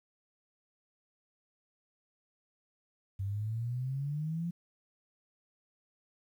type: exponential sweep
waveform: sine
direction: up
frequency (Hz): 95.7 to 174.61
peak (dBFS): -32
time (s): 3.19-4.51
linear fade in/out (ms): 10
effects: 11-bit